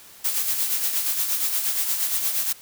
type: noise with tremolo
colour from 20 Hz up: blue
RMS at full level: -22 dBFS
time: 0.24-2.53 s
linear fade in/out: 10 ms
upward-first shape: sine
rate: 8.5 Hz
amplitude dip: 50%
effects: white hiss -47 dBFS RMS until 2.61 s